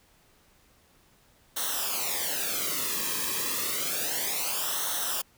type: noise with flanger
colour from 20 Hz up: white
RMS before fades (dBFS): -30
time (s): 1.56-5.22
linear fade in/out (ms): 10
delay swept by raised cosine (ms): 0.41 to 1.41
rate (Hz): 0.3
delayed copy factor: -0.8
effects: pink hiss -62 dBFS RMS until 5.37 s